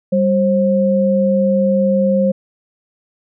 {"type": "tone pair together", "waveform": "sine", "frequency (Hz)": [195.9, 533.1], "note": ["G3", "C5"], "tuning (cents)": [-1, 32], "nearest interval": "octave + perfect fourth", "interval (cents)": 1733, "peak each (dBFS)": -14, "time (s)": [0.12, 2.32], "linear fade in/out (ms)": 10, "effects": []}